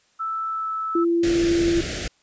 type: tone with pitch glide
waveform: sine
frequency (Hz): 1318.5 to 1309.4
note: E6 to E6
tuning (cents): 0 to -12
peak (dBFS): -24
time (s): 0.19-1.05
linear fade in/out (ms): 20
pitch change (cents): -12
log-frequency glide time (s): 0.48-0.7
type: tone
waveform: sine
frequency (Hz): 339.4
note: F4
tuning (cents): -49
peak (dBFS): -17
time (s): 0.95-1.81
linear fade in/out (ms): 5
type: band-stop noise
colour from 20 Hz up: pink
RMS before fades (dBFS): -28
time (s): 1.23-2.08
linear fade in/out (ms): 5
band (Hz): 670 to 1400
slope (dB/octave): 48
effects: white hiss -62 dBFS RMS until 2.22 s + resampled to 16000 Hz